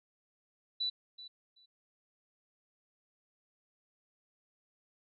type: tone with echo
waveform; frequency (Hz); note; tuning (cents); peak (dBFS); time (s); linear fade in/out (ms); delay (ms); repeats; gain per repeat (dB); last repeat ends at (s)
sine; 3966; B7; +7; -31; 0.8-0.9; 10; 380; 2; -15; 1.66
effects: none